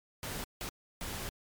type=noise bursts at uneven times; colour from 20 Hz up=pink; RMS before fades=-39 dBFS; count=3; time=0.23-0.44 / 0.61-0.69 / 1.01-1.29 s; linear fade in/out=0 ms; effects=MP3 96 kbps